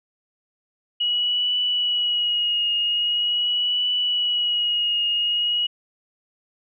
sine tone with vibrato, 2909 Hz, F#7, 30 cents flat, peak -19 dBFS, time 1-5.67 s, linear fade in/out 10 ms, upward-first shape triangle, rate 0.43 Hz, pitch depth 33 cents each way, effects none

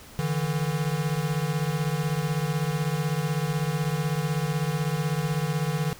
square beating tone pair, 145.5 / 161.5 Hz, D3 / E3, -16 / -35 cents, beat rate 16 Hz, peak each -28 dBFS, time 0.19-5.93 s, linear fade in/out 0 ms, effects pink hiss -47 dBFS RMS until 5.99 s

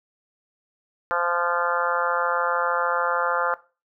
harmonic tone with a mistuned harmonic, 173.4 Hz, F3, 12 cents flat, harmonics 3 / 4 / 5 / 6 / 7 / 8 / 9 / 10, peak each -28 / -32 / -29 / -30 / -28 / -26 / -33 / -36 dBFS, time 1.11-3.54 s, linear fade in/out 0 ms, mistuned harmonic 9, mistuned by -28 cents, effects noise-tail reverb RT60 0.3 s tail -17 dB re dry

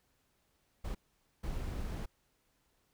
brown noise bursts at uneven times, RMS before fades -38 dBFS, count 2, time 0.84-0.95 / 1.43-2.06 s, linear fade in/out 10 ms, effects pink hiss -75 dBFS RMS until 2.93 s

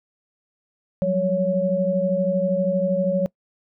sine tone cluster, 180.1 / 192.7 / 558 Hz, F#3 / G3 / C#5, -46 / -29 / +11 cents, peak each -24 / -26 / -20 dBFS, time 1.02-3.26 s, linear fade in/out 0 ms, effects noise-tail reverb RT60 0.1 s tail -23 dB re dry

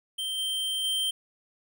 square tone with level steps, 3136 Hz, G7, in tune, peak -30 / -28 / -26 dBFS, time 0.18-1.11 s, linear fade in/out 10 ms, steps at 0.38 / 0.84 s, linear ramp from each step 2 ms, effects none

